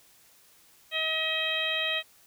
harmonic tone, 636 Hz, D#5, 38 cents sharp, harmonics 1 / 2 / 3 / 4 / 5 / 6, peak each -36 / -41 / -33 / -32 / -31 / -34 dBFS, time 0.91-2.03 s, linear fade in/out 50 ms, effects white hiss -59 dBFS RMS until 2.26 s

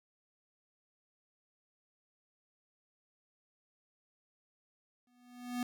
square tone with exponential growth, 245.6 Hz, B3, 9 cents flat, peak -32 dBFS, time 5.07-5.63 s, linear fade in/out 2 ms, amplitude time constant 120 ms, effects none

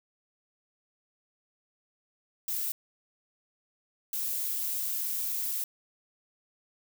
violet noise bursts at uneven times, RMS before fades -32 dBFS, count 2, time 2.48-2.72 / 4.13-5.64 s, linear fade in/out 2 ms, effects none

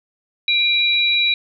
sine tone pair together, 2384 / 3895 Hz, D7 / B7, +25 / -25 cents, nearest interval minor sixth, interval 850 cents, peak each -18 / -16 dBFS, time 0.48-1.34 s, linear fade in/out 2 ms, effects none

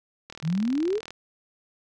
click train, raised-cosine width 0.2 ms, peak -22 dBFS, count 33, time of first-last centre 0.3-1.106 s, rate 39.7 Hz
sine exponential sweep, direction up, 145.2 to 461.2 Hz, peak -22 dBFS, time 0.42-1.01 s, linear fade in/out 50 ms
effects none

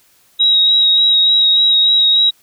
sine tone with vibrato, 3816 Hz, A#7, 40 cents sharp, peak -8 dBFS, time 0.39-2.31 s, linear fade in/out 20 ms, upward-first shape sine, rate 3.4 Hz, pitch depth 18 cents each way, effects white hiss -53 dBFS RMS until 2.42 s

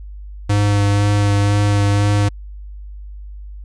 square tone with vibrato, 102 Hz, G#2, 31 cents flat, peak -13 dBFS, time 0.49-2.29 s, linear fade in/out 10 ms, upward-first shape sine, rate 2 Hz, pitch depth 14 cents each way, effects added 50 Hz sine -30 dBFS peak until 3.64 s + resampled to 22050 Hz

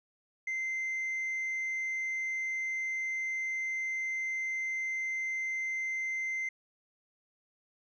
sine tone with tanh clipping, 2078 Hz, C7, 12 cents flat, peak -32 dBFS, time 0.47-6.49 s, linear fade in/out 5 ms, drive 1 dB, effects none

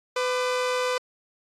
sawtooth tone pair together, 502 / 1194 Hz, B4 / D6, +28 / +28 cents, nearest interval octave + minor third, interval 1500 cents, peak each -20 / -28 dBFS, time 0.16-0.98 s, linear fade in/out 5 ms, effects low-pass 7000 Hz 12 dB/octave + AAC 64 kbps

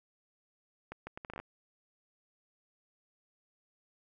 accelerating click train, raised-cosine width 0.5 ms, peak -27 dBFS, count 10, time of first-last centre 0.92-1.4 s, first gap 150 ms, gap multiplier 0.7, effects none

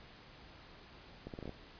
accelerating click train, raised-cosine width 2 ms, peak -30 dBFS, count 7, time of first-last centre 1.27-1.494 s, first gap 68 ms, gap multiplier 0.75, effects pink hiss -56 dBFS RMS until 1.79 s + resampled to 11025 Hz

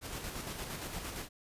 pink noise with tremolo, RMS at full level -40 dBFS, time 0.01-1.29 s, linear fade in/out 50 ms, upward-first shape square, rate 8.7 Hz, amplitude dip 35%, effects resampled to 32000 Hz

